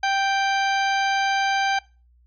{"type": "harmonic tone with a mistuned harmonic", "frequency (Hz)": 784, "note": "G5", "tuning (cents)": 0, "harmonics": [1, 2, 3, 4, 5, 6, 8], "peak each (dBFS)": [-21, -25, -30, -33, -37, -35, -39], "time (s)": [0.03, 1.79], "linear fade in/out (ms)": 5, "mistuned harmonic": 6, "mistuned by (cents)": 25, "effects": ["noise-tail reverb RT60 0.3 s tail -21 dB re dry", "added 60 Hz sine -54 dBFS peak until 2.26 s"]}